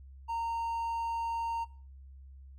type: tone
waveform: triangle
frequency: 922 Hz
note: A#5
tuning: 19 cents flat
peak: -30 dBFS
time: 0.28-1.65 s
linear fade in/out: 20 ms
effects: noise-tail reverb RT60 0.4 s tail -19 dB re dry + added 67 Hz sine -48 dBFS peak until 2.58 s